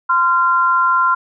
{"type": "tone pair together", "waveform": "sine", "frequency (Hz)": [1035.5, 1380], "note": ["C6", "F6"], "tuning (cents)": [-18, -21], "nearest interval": "perfect fourth", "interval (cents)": 497, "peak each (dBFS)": -14, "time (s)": [0.09, 1.15], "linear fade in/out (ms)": 10, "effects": []}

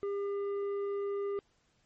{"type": "tone with tanh clipping", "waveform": "sine", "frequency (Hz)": 401.5, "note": "G4", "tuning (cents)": 41, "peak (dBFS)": -33, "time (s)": [0.03, 1.39], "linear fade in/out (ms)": 0, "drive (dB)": 7, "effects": ["pink hiss -72 dBFS RMS until 1.85 s", "MP3 32 kbps"]}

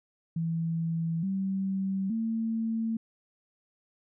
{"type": "tone with pitch steps", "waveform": "sine", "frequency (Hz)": [164.81, 192.63, 225.1], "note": ["E3", "G3", "A3"], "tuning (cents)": [0, -30, 40], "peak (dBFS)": -27, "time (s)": [0.36, 2.97], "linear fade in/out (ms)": 5, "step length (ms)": 870, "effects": []}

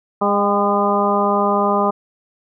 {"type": "harmonic tone with a mistuned harmonic", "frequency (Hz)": 203.5, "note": "G#3", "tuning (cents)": -35, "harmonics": [1, 2, 3, 4, 5, 6], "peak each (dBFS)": [-21, -21, -21, -21, -21, -21], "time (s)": [0.21, 1.91], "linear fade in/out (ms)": 10, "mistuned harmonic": 4, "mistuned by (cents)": -27, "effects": []}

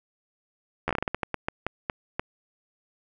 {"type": "slowing click train", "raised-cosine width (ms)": 0.5, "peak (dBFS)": -11, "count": 15, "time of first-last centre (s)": [0.88, 2.195], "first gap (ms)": 12, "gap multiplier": 1.28, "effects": []}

